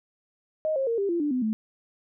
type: tone with pitch steps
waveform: sine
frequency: 624 / 537 / 462.1 / 397.7 / 342.2 / 294.5 / 253.4 / 218.1 Hz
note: D#5 / C5 / A#4 / G4 / F4 / D4 / B3 / A3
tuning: +5 / +45 / -15 / +25 / -35 / +5 / +45 / -15 cents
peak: -23 dBFS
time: 0.65-1.53 s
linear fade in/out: 0 ms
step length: 110 ms
effects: none